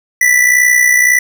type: tone with amplitude modulation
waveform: square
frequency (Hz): 1975.5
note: B6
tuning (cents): 0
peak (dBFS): -5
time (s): 0.21-1.19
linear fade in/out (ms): 5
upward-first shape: sine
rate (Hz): 61.8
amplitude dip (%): 60
effects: none